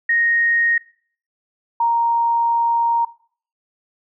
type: tone pair in turn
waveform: sine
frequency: 1864.7 / 932.4 Hz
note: A#6 / A#5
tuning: 0 / 0 cents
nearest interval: octave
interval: 1200 cents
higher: first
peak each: -14 dBFS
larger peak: neither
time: 0.09-0.78 / 1.8-3.05 s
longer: second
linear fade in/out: 5 ms
effects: noise-tail reverb RT60 0.5 s tail -20 dB re dry